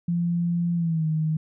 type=tone with pitch glide; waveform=sine; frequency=172 to 156.82 Hz; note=F3 to D#3; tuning=-26 to +14 cents; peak=-21 dBFS; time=0.08-1.37 s; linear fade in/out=5 ms; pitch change=-160 cents; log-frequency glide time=0.75-1.06 s; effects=none